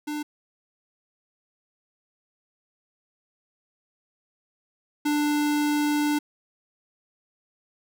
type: tone pair in turn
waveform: square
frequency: 298.3 / 295.6 Hz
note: D4 / D4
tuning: +27 / +11 cents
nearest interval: unison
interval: 16 cents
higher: first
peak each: -29 / -22 dBFS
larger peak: second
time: 0.07-0.23 / 5.05-6.19 s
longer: second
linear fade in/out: 10 ms
effects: none